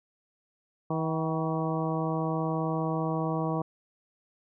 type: harmonic tone with a mistuned harmonic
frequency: 160.6 Hz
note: E3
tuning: 45 cents flat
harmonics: 1 / 2 / 3 / 4 / 5 / 6 / 7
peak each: -30 / -33 / -35 / -36 / -37 / -38 / -38 dBFS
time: 0.9-3.62 s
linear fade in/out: 5 ms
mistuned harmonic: 5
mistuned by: -55 cents
effects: none